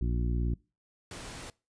harmonic tone, 59.2 Hz, A#1, 27 cents sharp, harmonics 1 / 2 / 3 / 4 / 5 / 6, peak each -28 / -34 / -38 / -40 / -42 / -44 dBFS, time 0.01-0.54 s, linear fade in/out 5 ms
pink noise, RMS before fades -43 dBFS, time 1.11-1.5 s, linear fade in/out 2 ms
effects noise-tail reverb RT60 0.3 s tail -23 dB re dry + resampled to 22050 Hz

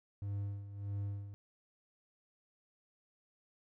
triangle tone with tremolo, 100.6 Hz, G2, 45 cents sharp, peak -33 dBFS, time 0.22-1.34 s, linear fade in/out 0 ms, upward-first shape sine, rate 1.6 Hz, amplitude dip 70%, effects none

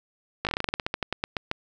slowing click train, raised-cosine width 0.3 ms, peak -10 dBFS, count 18, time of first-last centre 0.45-1.514 s, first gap 18 ms, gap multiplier 1.14, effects none

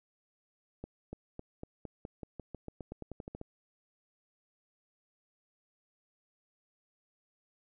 accelerating click train, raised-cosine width 2 ms, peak -28 dBFS, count 18, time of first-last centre 0.84-3.414 s, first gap 290 ms, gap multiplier 0.91, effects none

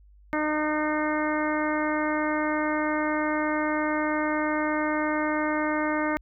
harmonic tone, 304.8 Hz, D#4, 36 cents flat, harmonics 1 / 2 / 3 / 4 / 5 / 6 / 7, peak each -27 / -30 / -32 / -33 / -34 / -35 / -35 dBFS, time 0.33-6.17 s, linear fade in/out 0 ms, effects added 50 Hz sine -51 dBFS peak until 6.21 s

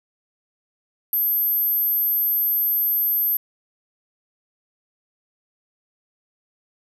sine tone, 12880 Hz, G9, 46 cents sharp, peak -17 dBFS, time 1.13-3.37 s, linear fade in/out 2 ms, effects tanh soft clip ceiling -13 dBFS + 9-bit

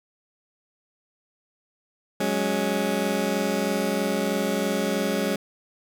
20% pulse chord, F# suspended second, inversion none, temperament just, 185 / 208.1 / 277.5 Hz, F#3 / G#3 / C#4, 0 / +4 / +2 cents, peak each -24 / -21 / -24 dBFS, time 2.2-5.36 s, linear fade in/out 5 ms, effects none

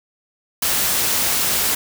white noise, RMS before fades -19 dBFS, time 0.62-1.75 s, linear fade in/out 5 ms, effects none

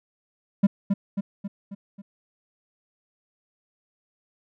triangle tone with echo, 198.7 Hz, G3, 24 cents sharp, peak -11 dBFS, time 0.63-0.67 s, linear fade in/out 10 ms, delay 270 ms, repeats 5, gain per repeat -5 dB, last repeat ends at 2.02 s, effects none

